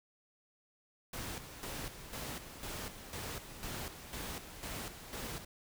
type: noise with tremolo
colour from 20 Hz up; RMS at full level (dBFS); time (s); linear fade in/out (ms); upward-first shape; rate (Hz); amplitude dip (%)
pink; -42; 1.13-5.45; 5; square; 2; 60
effects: none